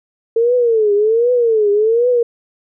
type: tone with vibrato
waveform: sine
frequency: 449.4 Hz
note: A4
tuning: 37 cents sharp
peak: -10 dBFS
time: 0.36-2.23 s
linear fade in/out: 5 ms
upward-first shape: triangle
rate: 1.3 Hz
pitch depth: 190 cents each way
effects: none